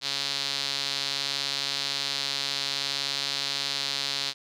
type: tone with band-pass filter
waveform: sawtooth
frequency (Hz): 139.4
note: C#3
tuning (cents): +10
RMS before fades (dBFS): -30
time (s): 0.01-4.34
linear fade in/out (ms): 50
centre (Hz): 4200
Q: 3.5
effects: none